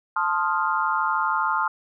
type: chord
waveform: sine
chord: F dominant seventh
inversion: first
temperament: equal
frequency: 880 / 1046.5 / 1244.5 / 1396.9 Hz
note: A5 / C6 / Eb6 / F6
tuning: 0 / 0 / 0 / 0 cents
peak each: -26 dBFS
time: 0.16-1.68 s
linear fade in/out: 5 ms
effects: none